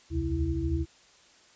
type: tone cluster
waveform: sine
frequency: 67 / 76.4 / 79.5 / 134.5 / 329.7 Hz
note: C2 / D#2 / D#2 / C3 / E4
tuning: +42 / -31 / +38 / +48 / 0 cents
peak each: -33 / -38 / -30 / -35 / -31 dBFS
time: 0.1-0.86 s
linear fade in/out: 50 ms
effects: white hiss -58 dBFS RMS until 1.55 s + resampled to 16000 Hz